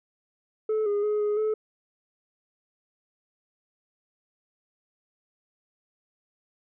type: tone with pitch steps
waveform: sine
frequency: 433.6 / 409.8 / 421.2 / 417.3 / 432 Hz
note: A4 / G#4 / G#4 / G#4 / A4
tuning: -25 / -23 / +24 / +8 / -32 cents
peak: -20 dBFS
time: 0.69-1.54 s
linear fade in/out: 5 ms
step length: 170 ms
effects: tanh soft clip ceiling -22 dBFS